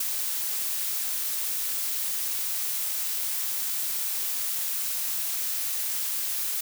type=noise with ADSR envelope; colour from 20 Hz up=blue; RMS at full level=-25 dBFS; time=0-6.61 s; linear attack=7 ms; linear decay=12 ms; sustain=-4 dB; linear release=6 ms; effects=none